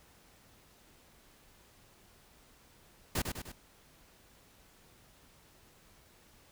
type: noise with echo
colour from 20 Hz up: pink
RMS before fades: -32 dBFS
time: 3.15-3.22 s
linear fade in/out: 5 ms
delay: 100 ms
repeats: 3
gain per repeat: -5 dB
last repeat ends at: 3.52 s
effects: pink hiss -62 dBFS RMS until 6.51 s